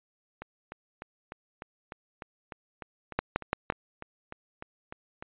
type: two click trains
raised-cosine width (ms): 0.5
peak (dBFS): -24 / -10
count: 17 / 4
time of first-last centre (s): 0.42-5.225 / 3.19-3.701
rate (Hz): 3.33 / 5.87
effects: resampled to 8000 Hz